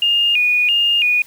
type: tone with vibrato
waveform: sine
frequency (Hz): 2637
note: E7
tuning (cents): 0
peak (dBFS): -12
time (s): 0.02-1.22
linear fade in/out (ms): 2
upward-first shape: square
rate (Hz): 1.5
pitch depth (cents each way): 120
effects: white hiss -45 dBFS RMS until 1.26 s